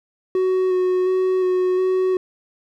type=tone with vibrato; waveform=triangle; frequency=370 Hz; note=F#4; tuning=in tune; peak=-14 dBFS; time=0.35-2.17 s; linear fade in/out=2 ms; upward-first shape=square; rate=1.4 Hz; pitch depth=13 cents each way; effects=none